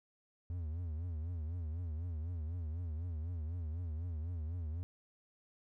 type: tone with vibrato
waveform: triangle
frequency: 82.41 Hz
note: E2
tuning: in tune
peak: -35 dBFS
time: 0.5-4.83 s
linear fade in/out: 0 ms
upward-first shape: triangle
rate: 4 Hz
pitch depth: 170 cents each way
effects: none